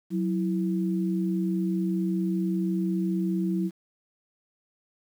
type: tone pair together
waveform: sine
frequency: 185.16 / 329.6 Hz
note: F#3 / E4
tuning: +2 / 0 cents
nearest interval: minor seventh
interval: 998 cents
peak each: -25 / -29 dBFS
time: 0.1-3.71 s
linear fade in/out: 50 ms
effects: 9-bit